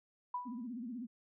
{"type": "tone with exponential decay", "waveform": "sine", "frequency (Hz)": 987, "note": "B5", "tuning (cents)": -1, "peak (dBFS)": -33, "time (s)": [0.34, 0.67], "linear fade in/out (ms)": 5, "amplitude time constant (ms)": 71}
{"type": "tone with vibrato", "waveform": "sine", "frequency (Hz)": 240.1, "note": "B3", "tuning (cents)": -49, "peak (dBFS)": -40, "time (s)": [0.45, 1.07], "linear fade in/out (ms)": 20, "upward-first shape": "sine", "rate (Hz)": 16, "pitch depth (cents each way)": 150}
{"effects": []}